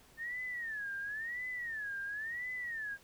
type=tone with vibrato; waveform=sine; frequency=1792 Hz; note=A6; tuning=31 cents sharp; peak=-37 dBFS; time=0.17-2.98 s; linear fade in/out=50 ms; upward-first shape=sine; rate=0.96 Hz; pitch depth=200 cents each way; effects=pink hiss -62 dBFS RMS until 3.03 s